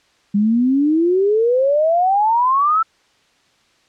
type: exponential sweep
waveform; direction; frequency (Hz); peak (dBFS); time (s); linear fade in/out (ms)
sine; up; 198.7 to 1343; -12; 0.34-2.83; 10
effects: white hiss -57 dBFS RMS until 3.88 s + low-pass 5000 Hz 12 dB/octave